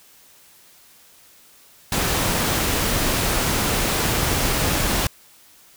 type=noise; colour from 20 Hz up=pink; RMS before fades=-21 dBFS; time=1.92-5.07 s; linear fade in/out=2 ms; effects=white hiss -51 dBFS RMS until 5.76 s